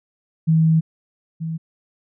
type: tone pair in turn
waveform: sine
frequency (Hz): 160.7 / 162.1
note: E3 / E3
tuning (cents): -44 / -29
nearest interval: unison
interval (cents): 15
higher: second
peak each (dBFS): -12 / -23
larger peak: first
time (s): 0.47-0.81 / 1.4-1.58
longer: first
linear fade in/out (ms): 20
effects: none